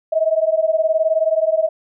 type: beating tone pair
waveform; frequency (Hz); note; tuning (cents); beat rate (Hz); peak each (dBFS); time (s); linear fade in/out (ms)
sine; 630 / 649; D#5 / E5; +21 / -27; 19; -17; 0.12-1.69; 10
effects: none